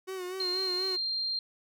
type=tone with vibrato; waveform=45% pulse; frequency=369.9 Hz; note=F#4; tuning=in tune; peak=-35 dBFS; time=0.07-0.97 s; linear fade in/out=20 ms; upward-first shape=sine; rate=4.1 Hz; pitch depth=53 cents each way
type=tone; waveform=sine; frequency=4186 Hz; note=C8; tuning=in tune; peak=-29 dBFS; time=0.4-1.39 s; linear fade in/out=2 ms
effects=none